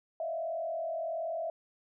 sine tone with frequency modulation, 659.3 Hz, E5, in tune, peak -32 dBFS, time 0.2-1.5 s, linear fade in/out 2 ms, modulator 41.3 Hz, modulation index 0.85, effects none

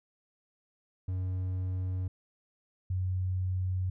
triangle / sine tone pair in turn, 92.5 / 92.5 Hz, F#2 / F#2, 0 / 0 cents, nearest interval unison, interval 0 cents, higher neither, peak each -28 dBFS, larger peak neither, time 1.08-2.08 / 2.9-3.9 s, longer neither, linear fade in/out 5 ms, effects none

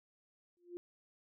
sine tone with exponential growth, 350.7 Hz, F4, 7 cents sharp, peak -38 dBFS, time 0.57-0.77 s, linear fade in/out 0 ms, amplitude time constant 42 ms, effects none

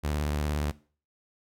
sawtooth tone with vibrato, 74.2 Hz, D2, 18 cents sharp, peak -23 dBFS, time 0.03-0.72 s, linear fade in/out 20 ms, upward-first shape sine, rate 17 Hz, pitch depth 72 cents each way, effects noise-tail reverb RT60 0.4 s tail -19 dB re dry

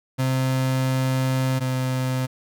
35% pulse tone pair in turn, 130.81 / 129.16 Hz, C3 / C3, 0 / -22 cents, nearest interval unison, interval 22 cents, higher first, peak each -18 / -20 dBFS, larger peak first, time 0.18-1.6 / 1.6-2.27 s, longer first, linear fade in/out 20 ms, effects none

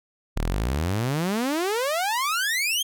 sawtooth exponential sweep, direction up, 34.65 to 3277 Hz, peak -19 dBFS, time 0.36-2.83 s, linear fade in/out 10 ms, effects none

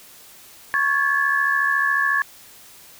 sine tone cluster, 1108 / 1648 / 1722 Hz, C#6 / G#6 / A6, -1 / -14 / -38 cents, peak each -23 / -24 / -19 dBFS, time 0.74-2.22 s, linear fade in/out 0 ms, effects white hiss -46 dBFS RMS until 2.99 s

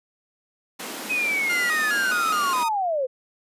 pink high-pass noise, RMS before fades -34 dBFS, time 0.79-2.64 s, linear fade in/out 10 ms, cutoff 200 Hz, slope 48 dB/octave
sine linear sweep, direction down, 2546 to 493.9 Hz, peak -21 dBFS, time 1.09-3.07 s, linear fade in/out 20 ms
sawtooth tone with vibrato, 1325 Hz, E6, 9 cents sharp, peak -23 dBFS, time 1.49-2.69 s, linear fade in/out 10 ms, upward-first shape square, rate 2.4 Hz, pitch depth 110 cents each way
effects resampled to 32000 Hz

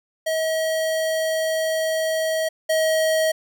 square tone pair in turn, 639 / 635.6 Hz, D#5 / D#5, +46 / +37 cents, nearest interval unison, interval 9 cents, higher first, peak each -21 / -18 dBFS, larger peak second, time 0.26-2.49 / 2.69-3.32 s, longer first, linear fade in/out 10 ms, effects none

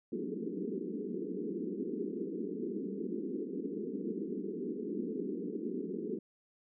white band-pass noise, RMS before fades -38 dBFS, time 0.12-6.19 s, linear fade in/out 5 ms, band 180 to 440 Hz, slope 96 dB/octave, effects none

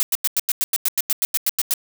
blue noise bursts, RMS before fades -19 dBFS, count 15, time 0-1.738 s, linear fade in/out 0 ms, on 30 ms, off 92 ms, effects none

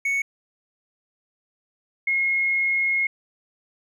triangle / sine tone pair in turn, 2217 / 2158 Hz, C#7 / C#7, 0 / -47 cents, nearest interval unison, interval 47 cents, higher first, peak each -19 dBFS, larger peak neither, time 0.05-0.22 / 2.07-3.07 s, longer second, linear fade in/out 5 ms, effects none

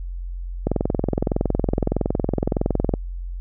click train, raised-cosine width 2 ms, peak -6 dBFS, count 50, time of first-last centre 0.67-2.939 s, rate 21.6 Hz, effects added 44 Hz sine -27 dBFS peak until 3.4 s

